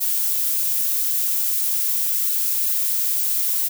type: noise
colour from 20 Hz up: violet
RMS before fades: -21 dBFS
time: 0-3.69 s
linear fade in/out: 20 ms
effects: none